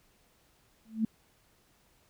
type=tone with exponential growth; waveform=sine; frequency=221.1 Hz; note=A3; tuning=9 cents sharp; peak=-22 dBFS; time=0.85-1.05 s; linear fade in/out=5 ms; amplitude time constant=43 ms; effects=pink hiss -67 dBFS RMS until 2.09 s